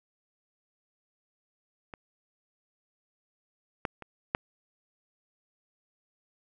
clicks, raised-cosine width 0.5 ms, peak -26 / -14 / -27 / -10 dBFS, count 4, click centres 1.938 / 3.852 / 4.023 / 4.349 s, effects none

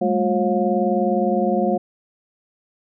sine tone cluster, 200.1 / 219.8 / 358.8 / 541 / 712 Hz, G3 / A3 / F4 / C#5 / F5, +36 / -2 / +47 / -42 / +33 cents, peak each -23 dBFS, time 0.01-1.78 s, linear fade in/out 10 ms, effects none

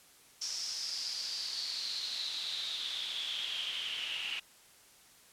pink noise with band-pass filter sweep, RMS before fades -38 dBFS, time 0.41-4.4 s, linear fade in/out 10 ms, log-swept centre 5500 to 2800 Hz, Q 8.1, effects white hiss -60 dBFS RMS until 5.32 s + low-pass 12000 Hz 12 dB/octave

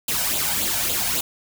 white noise with flanger, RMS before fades -23 dBFS, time 0.08-1.21 s, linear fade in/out 5 ms, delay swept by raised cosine 0.26 to 1.36 ms, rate 3.6 Hz, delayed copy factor +0.65, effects none

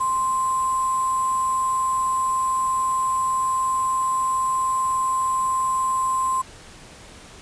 sine tone with sample-and-hold, 1046.5 Hz, C6, in tune, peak -19 dBFS, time 0-6.42 s, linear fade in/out 10 ms, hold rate 8820 Hz, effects pink hiss -44 dBFS RMS until 7.41 s + resampled to 22050 Hz

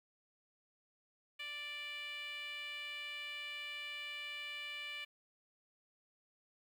10% pulse tone with band-pass filter, 587.3 Hz, D5, in tune, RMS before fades -45 dBFS, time 1.39-5.05 s, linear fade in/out 10 ms, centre 2600 Hz, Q 3.4, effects 11-bit

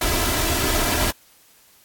pink noise with comb filter, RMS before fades -21 dBFS, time 0.01-1.11 s, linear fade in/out 5 ms, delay 3 ms, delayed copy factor +0.6, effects white hiss -54 dBFS RMS until 1.84 s + AAC 64 kbps

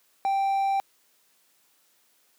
triangle tone, 784 Hz, G5, in tune, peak -20 dBFS, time 0.25-0.8 s, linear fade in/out 0 ms, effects white hiss -65 dBFS RMS until 2.38 s + high-pass 200 Hz 12 dB/octave

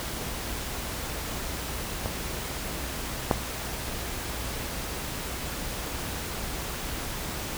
clicks, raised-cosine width 1 ms, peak -16 / -6 dBFS, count 2, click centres 2.059 / 3.312 s, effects added 60 Hz sine -40 dBFS peak until 7.57 s + pink hiss -34 dBFS RMS until 7.57 s

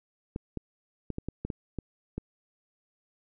clicks, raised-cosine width 3 ms, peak -20 dBFS, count 9, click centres 0.361 / 0.573 / 1.103 / 1.184 / 1.286 / 1.45 / 1.502 / 1.787 / 2.18 s, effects none

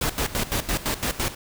pink noise with tremolo, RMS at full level -24 dBFS, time 0.01-1.35 s, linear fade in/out 5 ms, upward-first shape square, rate 5.9 Hz, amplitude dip 80%, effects none

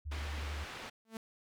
sine tone with vibrato, 73.42 Hz, D2, in tune, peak -37 dBFS, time 0.05-0.65 s, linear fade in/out 20 ms, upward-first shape sine, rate 11 Hz, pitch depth 60 cents each way
white low-pass noise, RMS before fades -46 dBFS, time 0.11-0.9 s, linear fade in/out 10 ms, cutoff 2700 Hz, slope 12 dB/octave
sawtooth tone with exponential growth, 223.2 Hz, A3, 25 cents sharp, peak -34 dBFS, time 1.05-1.17 s, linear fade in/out 2 ms, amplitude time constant 25 ms
effects none

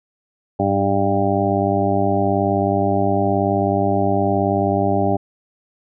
harmonic tone with a mistuned harmonic, 99 Hz, G2, 18 cents sharp, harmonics 1 / 2 / 3 / 4 / 6 / 7 / 8, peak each -23 / -23 / -23 / -23 / -23 / -23 / -23 dBFS, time 0.59-5.17 s, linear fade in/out 10 ms, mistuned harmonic 1, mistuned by +49 cents, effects none

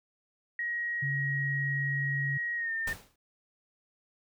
sine tone with pitch glide, 1894 to 1809.5 Hz, A#6 to A6, +27 to +48 cents, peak -30 dBFS, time 0.59-2.93 s, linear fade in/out 2 ms, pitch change -79 cents, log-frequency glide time 2.56-2.73 s
sine tone with vibrato, 138.59 Hz, C#3, in tune, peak -31 dBFS, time 1.02-2.38 s, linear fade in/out 10 ms, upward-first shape sine, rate 19 Hz, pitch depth 12 cents each way
pink noise with exponential decay, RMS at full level -35 dBFS, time 2.87-3.16 s, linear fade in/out 5 ms, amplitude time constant 62 ms
effects none

